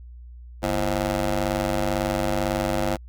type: ring-modulated tone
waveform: 15% pulse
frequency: 98 Hz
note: G2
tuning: in tune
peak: -13 dBFS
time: 0.62-2.97 s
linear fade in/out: 20 ms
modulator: 430 Hz
effects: added 60 Hz sine -39 dBFS peak until 3.08 s